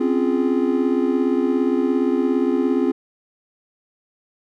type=chord; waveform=triangle; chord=Db major seventh; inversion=third; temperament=just; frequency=259.9 / 277.2 / 346.5 / 415.8 Hz; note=C4 / Db4 / F4 / Ab4; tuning=-11 / 0 / -14 / +2 cents; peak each=-18 / -22 / -20 / -22 dBFS; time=0-2.92 s; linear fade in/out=10 ms; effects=none